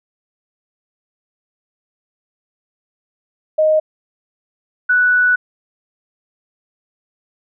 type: tone pair in turn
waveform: sine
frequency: 622.3 / 1480.1 Hz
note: D#5 / F#6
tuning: 0 / 0 cents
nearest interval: octave + minor third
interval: 1500 cents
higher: second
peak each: -10 dBFS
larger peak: neither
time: 3.58-3.8 / 4.89-5.36 s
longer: second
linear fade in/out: 10 ms
effects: none